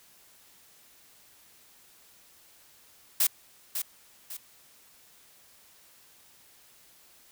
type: noise with echo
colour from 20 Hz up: blue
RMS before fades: -23 dBFS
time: 3.2-3.27 s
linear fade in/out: 5 ms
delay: 550 ms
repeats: 2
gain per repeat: -8 dB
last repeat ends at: 4.37 s
effects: white hiss -58 dBFS RMS until 7.31 s